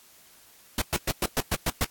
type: noise bursts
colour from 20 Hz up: pink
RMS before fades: -25 dBFS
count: 8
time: 0.78-1.846 s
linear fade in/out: 2 ms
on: 37 ms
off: 110 ms
effects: white hiss -55 dBFS RMS until 1.9 s + AAC 64 kbps